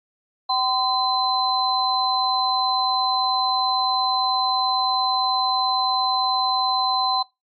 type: tone cluster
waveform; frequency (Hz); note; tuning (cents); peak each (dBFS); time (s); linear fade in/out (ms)
sine; 767 / 1024 / 4060; G5 / C6 / B7; -38 / -38 / +47; -23; 0.49-7.23; 10
effects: noise-tail reverb RT60 0.2 s tail -22 dB re dry + AAC 48 kbps